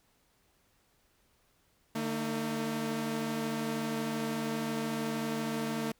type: tone cluster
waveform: sawtooth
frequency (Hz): 149.3 / 225.8 / 311.5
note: D3 / A3 / D#4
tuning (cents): +29 / +45 / +2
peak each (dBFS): -37 / -29 / -36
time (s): 1.95-5.92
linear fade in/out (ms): 5
effects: pink hiss -70 dBFS RMS until 5.99 s